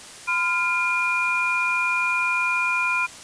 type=tone cluster; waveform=sine; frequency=1015 / 1399 / 2416 Hz; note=B5 / F6 / D7; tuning=+47 / +3 / +48 cents; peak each=-26 / -26 / -22 dBFS; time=0.27-3.07 s; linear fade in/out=20 ms; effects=white hiss -41 dBFS RMS until 3.23 s + resampled to 22050 Hz